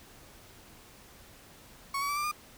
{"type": "tone with pitch steps", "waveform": "35% pulse", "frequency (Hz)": [1108.7, 1133.3, 1158.5, 1184.2, 1210.4], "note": ["C#6", "C#6", "D6", "D6", "D#6"], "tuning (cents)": [0, 38, -24, 14, -48], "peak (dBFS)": -28, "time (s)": [1.94, 2.315], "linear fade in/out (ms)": 5, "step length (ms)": 75, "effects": ["pink hiss -54 dBFS RMS until 2.57 s"]}